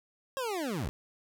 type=linear sweep; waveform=25% pulse; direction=down; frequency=550 to 46.4 Hz; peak=-28 dBFS; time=0.37-0.89 s; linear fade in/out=0 ms; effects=none